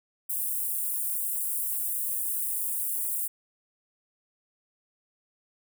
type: high-pass noise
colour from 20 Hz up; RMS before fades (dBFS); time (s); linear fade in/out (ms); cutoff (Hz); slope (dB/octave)
white; -30; 0.29-3.28; 10; 8600; 48
effects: none